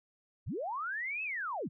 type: linear two-way sweep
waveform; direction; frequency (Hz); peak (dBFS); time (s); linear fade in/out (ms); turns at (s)
sine; up then down; 46.25 to 2637 to 90.5; -34; 0.46-1.69; 20; 1.23
effects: none